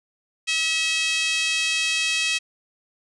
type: tone with high-pass filter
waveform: 5% pulse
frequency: 644 Hz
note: E5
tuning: 41 cents flat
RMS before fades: -23 dBFS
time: 0.47-2.39 s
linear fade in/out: 20 ms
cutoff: 2500 Hz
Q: 3.4
effects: resampled to 24000 Hz